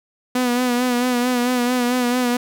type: tone with vibrato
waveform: sawtooth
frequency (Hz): 246.9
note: B3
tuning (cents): 0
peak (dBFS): -13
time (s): 0.35-2.37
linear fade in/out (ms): 5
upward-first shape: sine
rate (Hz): 4.5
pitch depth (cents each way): 42
effects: none